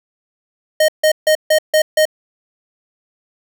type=tone bursts; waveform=square; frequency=620 Hz; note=D#5; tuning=6 cents flat; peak=-10 dBFS; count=6; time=0.8-2.054 s; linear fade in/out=5 ms; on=84 ms; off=150 ms; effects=none